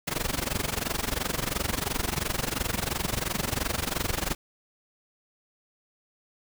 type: noise with amplitude modulation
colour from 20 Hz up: pink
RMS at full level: -26 dBFS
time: 0.07-4.35 s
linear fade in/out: 10 ms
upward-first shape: sine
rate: 22.9 Hz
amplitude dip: 90%
effects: none